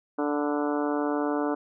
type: harmonic tone with a mistuned harmonic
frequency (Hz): 146.83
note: D3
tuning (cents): 0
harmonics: 2 / 3 / 4 / 5 / 6 / 7 / 8 / 9 / 10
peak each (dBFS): -27 / -31 / -33 / -35 / -37 / -38 / -39 / -40 / -41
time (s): 0.18-1.55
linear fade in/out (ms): 10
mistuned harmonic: 7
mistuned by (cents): -35
effects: none